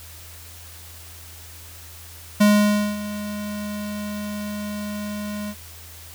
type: tone with ADSR envelope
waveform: square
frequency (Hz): 207.7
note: G#3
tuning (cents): 0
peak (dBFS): -12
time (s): 2.4-5.55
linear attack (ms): 12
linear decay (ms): 550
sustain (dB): -16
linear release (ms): 57
effects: added 83 Hz sine -43 dBFS peak until 6.14 s + white hiss -43 dBFS RMS until 6.14 s